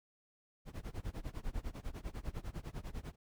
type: noise with tremolo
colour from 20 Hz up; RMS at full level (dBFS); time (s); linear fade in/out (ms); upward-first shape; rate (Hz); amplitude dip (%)
brown; -39; 0.65-3.16; 50; sine; 10; 95
effects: none